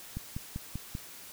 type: click train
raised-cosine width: 5 ms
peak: -23 dBFS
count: 5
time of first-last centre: 0.17-0.951 s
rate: 5.12 Hz
effects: white hiss -48 dBFS RMS until 1.32 s